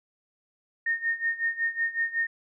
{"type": "tone with tremolo", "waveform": "sine", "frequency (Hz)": 1837, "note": "A#6", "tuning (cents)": -26, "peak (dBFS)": -22, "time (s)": [0.86, 2.27], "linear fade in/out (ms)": 5, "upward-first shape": "sine", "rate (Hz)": 5.4, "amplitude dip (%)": 85, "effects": []}